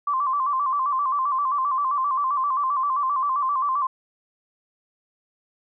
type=tone with vibrato; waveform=sine; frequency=1100 Hz; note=C#6; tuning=14 cents flat; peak=-20 dBFS; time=0.07-3.87 s; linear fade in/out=5 ms; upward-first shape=square; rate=7.6 Hz; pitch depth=86 cents each way; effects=none